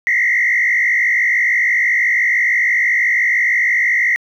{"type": "tone with frequency modulation", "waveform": "sine", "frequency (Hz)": 2000, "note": "B6", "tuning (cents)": 21, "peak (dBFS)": -11, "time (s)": [0.07, 4.16], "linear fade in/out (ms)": 0, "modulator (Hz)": 53, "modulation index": 2.4, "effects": ["tanh soft clip ceiling -7 dBFS", "8-bit"]}